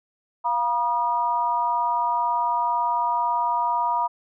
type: tone with amplitude modulation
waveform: sine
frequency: 959 Hz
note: A#5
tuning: 49 cents sharp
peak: -16 dBFS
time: 0.44-4.08 s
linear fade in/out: 20 ms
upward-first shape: sine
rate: 262 Hz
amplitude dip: 85%
effects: none